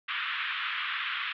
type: band-pass noise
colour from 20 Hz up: pink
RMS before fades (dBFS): -33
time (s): 0.08-1.33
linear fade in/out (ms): 10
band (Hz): 1200 to 3400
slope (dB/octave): 48
effects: none